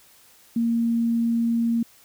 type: tone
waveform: sine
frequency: 232 Hz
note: A#3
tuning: 8 cents flat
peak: -19 dBFS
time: 0.56-1.83 s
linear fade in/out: 5 ms
effects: white hiss -54 dBFS RMS until 2.04 s